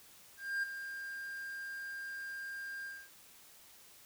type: tone with ADSR envelope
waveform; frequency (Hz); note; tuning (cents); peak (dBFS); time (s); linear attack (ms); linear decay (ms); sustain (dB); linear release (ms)
triangle; 1600; G6; +35; -29; 0.37-3.1; 260; 11; -10; 250
effects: white hiss -59 dBFS RMS until 4.05 s